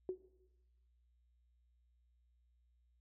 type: tone with exponential decay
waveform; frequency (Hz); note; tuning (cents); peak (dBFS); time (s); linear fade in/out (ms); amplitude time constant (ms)
sine; 370; F#4; 0; -33; 0.09-0.24; 1; 32
effects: noise-tail reverb RT60 1.0 s tail -17 dB re dry + added 60 Hz sine -70 dBFS peak until 3 s